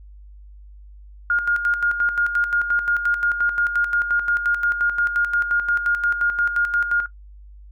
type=tone with tremolo; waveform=sine; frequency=1420 Hz; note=F6; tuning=28 cents sharp; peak=-15 dBFS; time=1.3-7.06 s; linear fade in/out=2 ms; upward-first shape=square; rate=5.7 Hz; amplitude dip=60%; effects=noise-tail reverb RT60 0.1 s tail -17 dB re dry + added 50 Hz sine -40 dBFS peak until 7.71 s